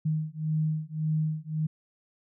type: beating tone pair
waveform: sine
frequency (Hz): 154.9 / 156.7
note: D#3 / D#3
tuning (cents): -7 / +13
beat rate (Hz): 1.8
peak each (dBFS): -29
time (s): 0.05-1.67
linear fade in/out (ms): 10
effects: none